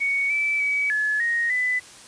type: tone with pitch steps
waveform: sine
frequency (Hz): 2232 / 2315 / 2277 / 1710 / 1870 / 1999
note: C#7 / D7 / C#7 / A6 / A#6 / B6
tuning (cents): +11 / -25 / +46 / -50 / +5 / +20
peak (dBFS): -20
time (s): 0-1.8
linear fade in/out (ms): 20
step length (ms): 300
effects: white hiss -45 dBFS RMS until 2.07 s + resampled to 22050 Hz